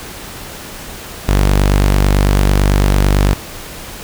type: tone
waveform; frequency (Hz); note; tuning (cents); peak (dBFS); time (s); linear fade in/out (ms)
sawtooth; 49; G1; 0; -5; 1.28-3.34; 10
effects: pink hiss -30 dBFS RMS until 4.03 s